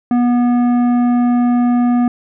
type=tone with tanh clipping; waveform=sine; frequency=243 Hz; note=B3; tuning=28 cents flat; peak=-12 dBFS; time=0.11-2.08 s; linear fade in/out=2 ms; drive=11 dB; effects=none